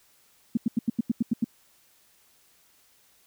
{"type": "tone bursts", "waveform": "sine", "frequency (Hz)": 230.3, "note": "A#3", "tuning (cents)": -21, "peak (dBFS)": -19, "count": 9, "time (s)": [0.55, 1.444], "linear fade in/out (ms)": 5, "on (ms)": 22, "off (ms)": 87, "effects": ["white hiss -62 dBFS RMS until 3.26 s"]}